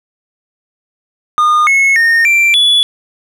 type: tone with pitch steps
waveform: triangle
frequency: 1220 / 2185 / 1838 / 2354 / 3422 Hz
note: D#6 / C#7 / A#6 / D7 / A7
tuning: -34 / -26 / -25 / +3 / -49 cents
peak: -5 dBFS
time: 1.38-2.83 s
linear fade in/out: 0 ms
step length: 290 ms
effects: none